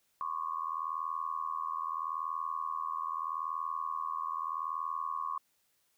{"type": "tone with amplitude modulation", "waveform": "sine", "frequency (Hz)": 1100, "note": "C#6", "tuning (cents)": -14, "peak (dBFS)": -29, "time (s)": [0.21, 5.38], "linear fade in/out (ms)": 0, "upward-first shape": "sine", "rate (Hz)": 80.8, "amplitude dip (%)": 100, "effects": ["white hiss -74 dBFS RMS until 5.97 s"]}